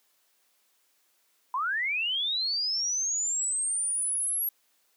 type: linear sweep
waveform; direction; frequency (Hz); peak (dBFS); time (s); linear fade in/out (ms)
sine; up; 968 to 11560; -26; 1.54-4.49; 2
effects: white hiss -69 dBFS RMS until 4.96 s + high-pass 300 Hz 12 dB/octave